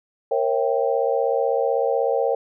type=chord; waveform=sine; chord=A# diminished seventh; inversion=none; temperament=equal with one note detuned; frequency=466.2 / 542.3 / 659.3 / 784 Hz; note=A#4 / C#5 / E5 / G5; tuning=0 / -38 / 0 / 0 cents; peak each=-22 / -22 / -28 / -26 dBFS; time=0.31-2.35 s; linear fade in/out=5 ms; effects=none